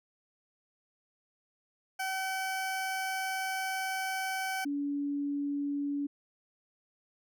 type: tone pair in turn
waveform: 20% pulse / sine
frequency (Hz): 762 / 285.4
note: G5 / D4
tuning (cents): -49 / -49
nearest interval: octave + perfect fourth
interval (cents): 1700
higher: first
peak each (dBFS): -27 / -30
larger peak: first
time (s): 1.99-4.65 / 4.65-6.07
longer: first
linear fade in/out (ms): 10
effects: none